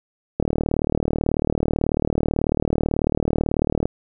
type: click train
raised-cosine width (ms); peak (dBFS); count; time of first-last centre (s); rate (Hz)
2; -6; 133; 0.4-3.855; 38.2
effects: none